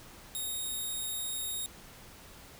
5% pulse tone, 3729 Hz, A#7, in tune, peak -26 dBFS, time 0.35-1.66 s, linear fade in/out 0 ms, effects pink hiss -52 dBFS RMS until 2.59 s

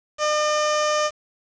15% pulse tone with notch filter, 604 Hz, D5, 48 cents sharp, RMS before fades -21 dBFS, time 0.18-1.11 s, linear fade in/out 50 ms, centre 2100 Hz, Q 1.8, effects resampled to 16000 Hz + 7-bit

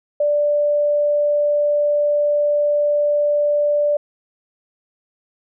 sine tone, 587.3 Hz, D5, in tune, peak -14 dBFS, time 0.2-3.97 s, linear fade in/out 5 ms, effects none

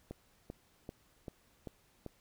click train, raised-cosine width 2 ms, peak -29 dBFS, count 6, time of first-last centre 0.11-2.063 s, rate 2.56 Hz, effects pink hiss -69 dBFS RMS until 2.2 s

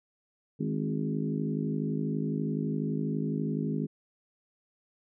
harmonic tone with a mistuned harmonic, 52 Hz, G#1, 3 cents sharp, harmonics 3 / 4 / 5 / 6 / 7 / 8, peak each -32 / -33 / -34 / -41 / -41 / -40 dBFS, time 0.59-3.87 s, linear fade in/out 20 ms, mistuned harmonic 5, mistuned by +33 cents, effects none

